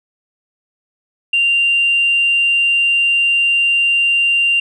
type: tone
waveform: sine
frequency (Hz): 2780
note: F7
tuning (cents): -9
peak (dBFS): -10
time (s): 1.33-4.6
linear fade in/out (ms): 5
effects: tanh soft clip ceiling -6 dBFS